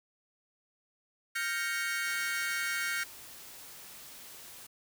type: chord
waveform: 40% pulse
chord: G half-diminished seventh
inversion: third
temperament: equal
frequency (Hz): 1396.9 / 1568 / 1864.7 / 2217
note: F6 / G6 / Bb6 / Db7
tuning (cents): 0 / 0 / 0 / 0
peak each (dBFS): -36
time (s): 1.35-3.04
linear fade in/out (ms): 10
type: noise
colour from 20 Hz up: white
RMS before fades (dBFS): -49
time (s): 2.06-4.67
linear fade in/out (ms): 10
effects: none